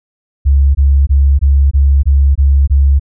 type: tone bursts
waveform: sine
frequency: 69.3 Hz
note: C#2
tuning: in tune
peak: -5 dBFS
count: 8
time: 0.45-2.997 s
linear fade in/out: 20 ms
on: 300 ms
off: 21 ms
effects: none